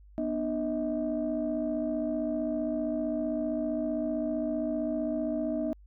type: tone cluster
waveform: sine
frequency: 245.2 / 300.6 / 636 Hz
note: B3 / D4 / D#5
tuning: -12 / +40 / +38 cents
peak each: -32 / -31 / -32 dBFS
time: 0.18-5.73 s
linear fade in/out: 0 ms
effects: tanh soft clip ceiling -20 dBFS + added 50 Hz sine -51 dBFS peak until 5.86 s